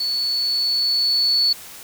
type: tone with level ramp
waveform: sine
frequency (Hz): 4435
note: C#8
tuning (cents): 0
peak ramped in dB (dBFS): -20 to -14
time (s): 0-1.53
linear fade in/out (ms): 5
effects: white hiss -39 dBFS RMS until 1.83 s